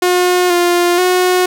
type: tone with pitch steps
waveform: sawtooth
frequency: 359.8 / 350.4 / 364.2 Hz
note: F#4 / F4 / F#4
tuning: -48 / +6 / -27 cents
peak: -6 dBFS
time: 0.02-1.46 s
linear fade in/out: 5 ms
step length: 480 ms
effects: none